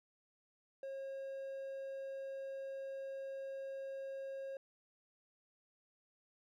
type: tone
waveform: triangle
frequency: 541 Hz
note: C#5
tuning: 42 cents flat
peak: -40 dBFS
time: 0.83-4.57 s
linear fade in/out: 2 ms
effects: none